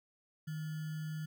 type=tone with sample-and-hold; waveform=sine; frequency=155.56 Hz; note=D#3; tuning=in tune; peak=-37 dBFS; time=0.47-1.26 s; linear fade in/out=10 ms; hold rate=1575 Hz; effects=none